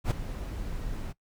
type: noise with ADSR envelope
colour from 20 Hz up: brown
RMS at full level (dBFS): -22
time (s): 0.04-1.13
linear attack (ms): 68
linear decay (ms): 12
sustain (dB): -13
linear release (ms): 21
effects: noise-tail reverb RT60 0.1 s tail -19 dB re dry